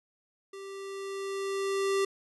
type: tone with level ramp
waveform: square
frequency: 391.8 Hz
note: G4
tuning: 1 cent flat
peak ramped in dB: -42 to -25 dBFS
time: 0.53-2.05 s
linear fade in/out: 5 ms
effects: resampled to 24000 Hz